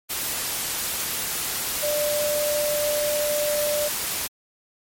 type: tone in noise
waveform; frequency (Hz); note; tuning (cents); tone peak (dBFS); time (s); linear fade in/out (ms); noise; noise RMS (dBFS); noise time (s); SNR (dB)
sine; 593; D5; +17; -22; 1.82-3.89; 20; white; -27; 0.09-4.28; +2
effects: MP3 64 kbps